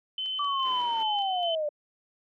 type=tone with tremolo; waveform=sine; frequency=3055 Hz; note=G7; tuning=45 cents flat; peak=-29 dBFS; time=0.18-1.55 s; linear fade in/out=2 ms; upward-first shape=square; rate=2.4 Hz; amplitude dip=35%
type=click train; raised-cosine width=0.2 ms; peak=-33 dBFS; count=6; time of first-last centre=0.26-1.188 s; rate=5.39 Hz
type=linear sweep; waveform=sine; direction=down; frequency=1169 to 582 Hz; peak=-26 dBFS; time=0.39-1.69 s; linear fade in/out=5 ms
type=low-pass noise; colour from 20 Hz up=pink; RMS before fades=-44 dBFS; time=0.65-1.03 s; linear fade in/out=2 ms; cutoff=2700 Hz; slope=12 dB/octave
effects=high-pass 300 Hz 12 dB/octave